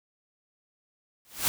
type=noise with exponential growth; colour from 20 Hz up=white; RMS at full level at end=-22 dBFS; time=1.25-1.48 s; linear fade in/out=0 ms; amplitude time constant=48 ms; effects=none